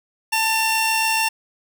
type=tone pair together; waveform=sawtooth; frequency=888 / 2731 Hz; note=A5 / F7; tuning=+16 / -39 cents; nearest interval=octave + perfect fifth; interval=1945 cents; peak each=-17 dBFS; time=0.32-1.29 s; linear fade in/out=10 ms; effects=none